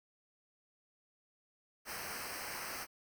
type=noise with comb filter; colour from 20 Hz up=pink; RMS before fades=-43 dBFS; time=1.85-2.87 s; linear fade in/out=50 ms; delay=0.28 ms; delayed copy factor=-0.85; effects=none